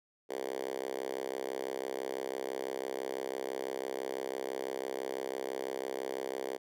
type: tone with high-pass filter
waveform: 5% pulse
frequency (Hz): 66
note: C2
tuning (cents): +16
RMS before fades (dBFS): -38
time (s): 0.29-6.58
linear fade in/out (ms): 20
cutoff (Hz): 420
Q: 3
effects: none